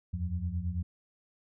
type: tone cluster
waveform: sine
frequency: 81 / 90.1 / 178.2 Hz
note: E2 / F#2 / F3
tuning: -30 / -45 / +35 cents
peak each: -34 / -34 / -38 dBFS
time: 0.13-0.83 s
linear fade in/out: 10 ms
effects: none